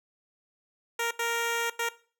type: tone bursts at uneven times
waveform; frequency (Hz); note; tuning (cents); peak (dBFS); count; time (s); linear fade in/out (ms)
10% pulse; 466; A#4; -1; -19; 3; 0.99-1.11 / 1.19-1.7 / 1.79-1.89; 5
effects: noise-tail reverb RT60 0.4 s tail -18 dB re dry